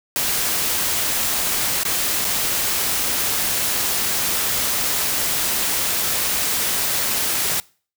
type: noise with dropouts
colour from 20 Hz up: white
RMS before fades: -21 dBFS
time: 0.16-7.6 s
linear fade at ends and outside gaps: 0 ms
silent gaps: 1.833-1.852 / 2.245-2.25 s
effects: noise-tail reverb RT60 0.4 s tail -23 dB re dry